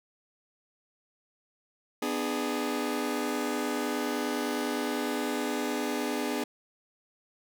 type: chord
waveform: sawtooth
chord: G# diminished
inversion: first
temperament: just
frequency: 249.2 / 299 / 415.3 Hz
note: B3 / D4 / G#4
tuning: +16 / +31 / 0 cents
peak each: -29 / -29 / -30 dBFS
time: 2.02-6.44 s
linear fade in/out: 5 ms
effects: none